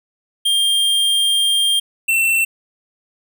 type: tone pair in turn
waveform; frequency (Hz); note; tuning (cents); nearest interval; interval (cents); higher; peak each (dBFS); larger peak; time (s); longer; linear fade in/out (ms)
square; 3200 / 2691; G7 / E7; +35 / +35; minor third; 300; first; -14; neither; 0.45-1.8 / 2.08-2.45; first; 10
effects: none